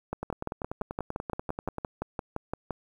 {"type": "two click trains", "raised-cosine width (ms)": 1, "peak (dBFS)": [-17, -19], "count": [16, 17], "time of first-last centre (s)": [[0.13, 2.707], [0.23, 1.783]], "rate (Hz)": [5.82, 10.3], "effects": ["9-bit"]}